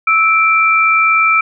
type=tone pair together; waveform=sine; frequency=1312.6 / 2349 Hz; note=E6 / D7; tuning=-8 / 0 cents; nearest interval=minor seventh; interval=1008 cents; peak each=-11 dBFS; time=0.07-1.41 s; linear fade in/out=5 ms; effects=none